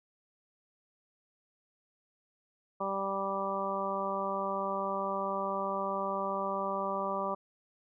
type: harmonic tone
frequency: 195.4 Hz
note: G3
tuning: 5 cents flat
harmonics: 1 / 2 / 3 / 4 / 5 / 6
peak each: -41 / -40 / -36 / -40 / -37 / -36 dBFS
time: 2.8-7.35 s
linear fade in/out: 10 ms
effects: none